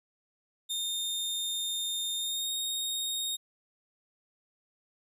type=tone with pitch glide; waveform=sawtooth; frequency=3646 to 3716 Hz; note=A#7 to A#7; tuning=-39 to -6 cents; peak=-28 dBFS; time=0.69-3.37 s; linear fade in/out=20 ms; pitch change=+33 cents; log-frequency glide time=2.15-2.51 s; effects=none